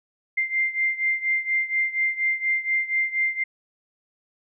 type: beating tone pair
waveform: sine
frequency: 2093 / 2097.2 Hz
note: C7 / C7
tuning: 0 / +3 cents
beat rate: 4.2 Hz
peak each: -23 / -26 dBFS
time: 0.37-3.44 s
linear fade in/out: 10 ms
effects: none